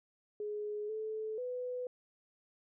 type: tone with pitch steps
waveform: sine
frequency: 418.9 / 435.4 / 498.4 Hz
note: G#4 / A4 / B4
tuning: +15 / -18 / +16 cents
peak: -36 dBFS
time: 0.4-1.87 s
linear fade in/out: 2 ms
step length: 490 ms
effects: none